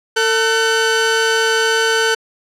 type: tone pair together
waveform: sawtooth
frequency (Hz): 449.6 / 1511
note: A4 / F#6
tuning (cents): +37 / +36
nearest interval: octave + major sixth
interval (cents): 2099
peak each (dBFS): -12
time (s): 0.16-2.15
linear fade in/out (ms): 10
effects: low-pass 8000 Hz 12 dB/octave